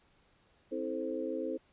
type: harmonic tone with a mistuned harmonic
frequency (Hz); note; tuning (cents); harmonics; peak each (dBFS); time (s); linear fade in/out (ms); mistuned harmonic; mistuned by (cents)
87.31; F2; 0; 3 / 4 / 5 / 6; -40 / -38 / -39 / -38; 0.71-1.58; 20; 4; -130
effects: pink hiss -68 dBFS RMS until 1.72 s + resampled to 8000 Hz